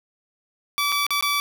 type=tone with dropouts; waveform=15% pulse; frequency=1153 Hz; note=D6; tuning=32 cents flat; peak=-14 dBFS; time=0.78-1.4 s; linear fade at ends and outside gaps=0 ms; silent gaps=0.92-0.924 / 1.066-1.106 / 1.21-1.225 s; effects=none